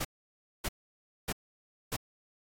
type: noise bursts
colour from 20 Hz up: pink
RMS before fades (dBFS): -33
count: 4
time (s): 0-1.966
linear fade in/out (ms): 10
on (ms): 49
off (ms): 590
effects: AAC 48 kbps